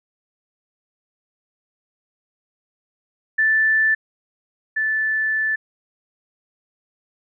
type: tone pair in turn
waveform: sine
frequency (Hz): 1760 / 1752.4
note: A6 / A6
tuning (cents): 0 / -7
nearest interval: unison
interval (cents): 7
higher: first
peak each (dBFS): -14 / -18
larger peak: first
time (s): 3.38-3.95 / 4.76-5.56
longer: second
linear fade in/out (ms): 10
effects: none